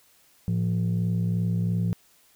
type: tone pair together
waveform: sine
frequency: 110 / 172.92 Hz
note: A2 / F3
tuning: 0 / -17 cents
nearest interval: minor sixth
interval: 783 cents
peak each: -23 dBFS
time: 0.48-1.93 s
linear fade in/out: 0 ms
effects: tanh soft clip ceiling -19 dBFS + white hiss -60 dBFS RMS until 2.35 s